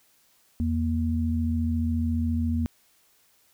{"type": "tone pair together", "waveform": "sine", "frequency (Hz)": [83.4, 235.9], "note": ["E2", "A#3"], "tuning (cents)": [21, 21], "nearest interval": "octave + tritone", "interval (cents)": 1800, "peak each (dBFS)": [-25, -26], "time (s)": [0.6, 2.66], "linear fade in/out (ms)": 0, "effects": ["white hiss -63 dBFS RMS until 3.53 s"]}